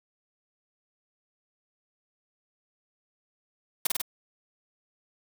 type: noise with echo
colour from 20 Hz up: white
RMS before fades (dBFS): -24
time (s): 3.85-3.87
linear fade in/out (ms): 5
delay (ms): 49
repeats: 3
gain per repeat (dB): -2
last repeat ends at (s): 4.017
effects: none